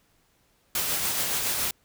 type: noise with tremolo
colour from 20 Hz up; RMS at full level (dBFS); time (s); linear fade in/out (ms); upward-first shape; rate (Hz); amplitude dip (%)
white; -26; 0.75-1.71; 2; sine; 7.1; 30
effects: pink hiss -66 dBFS RMS until 1.84 s